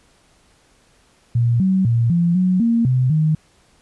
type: tone with pitch steps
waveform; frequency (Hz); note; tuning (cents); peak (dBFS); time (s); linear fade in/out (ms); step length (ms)
sine; 118.3 / 189.3 / 116.8 / 171.5 / 184 / 231.7 / 127.7 / 155.5; A#2 / F#3 / A#2 / F3 / F#3 / A#3 / C3 / D#3; +26 / +40 / +4 / -31 / -9 / -10 / -42 / -1; -13; 1.35-3.35; 5; 250
effects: pink hiss -56 dBFS RMS until 3.81 s + resampled to 24000 Hz